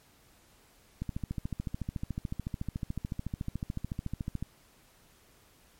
click train, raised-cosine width 5 ms, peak -21 dBFS, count 48, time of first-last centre 1.02-4.426 s, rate 13.8 Hz, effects pink hiss -62 dBFS RMS until 5.79 s + MP3 64 kbps

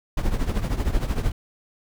brown noise with tremolo, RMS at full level -20 dBFS, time 0.17-1.32 s, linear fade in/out 5 ms, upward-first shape triangle, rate 13 Hz, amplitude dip 80%, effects none

